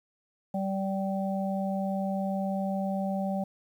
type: harmonic tone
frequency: 193.7 Hz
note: G3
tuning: 20 cents flat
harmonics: 1 / 3 / 4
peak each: -29 / -34 / -35 dBFS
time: 0.54-3.44 s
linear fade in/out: 5 ms
effects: 10-bit